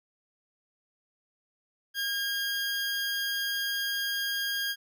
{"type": "tone", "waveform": "20% pulse", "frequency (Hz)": 1621, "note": "G#6", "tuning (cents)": -42, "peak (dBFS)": -24, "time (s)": [1.94, 4.76], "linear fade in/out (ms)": 50, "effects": []}